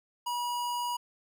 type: tone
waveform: square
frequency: 967 Hz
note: B5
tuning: 37 cents flat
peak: -31 dBFS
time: 0.26-0.97 s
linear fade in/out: 10 ms
effects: none